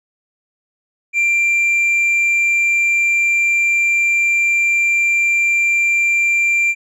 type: tone with tanh clipping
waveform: sine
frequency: 2368 Hz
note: D7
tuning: 14 cents sharp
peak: -13 dBFS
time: 1.13-6.75 s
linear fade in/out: 50 ms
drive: 3 dB
effects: none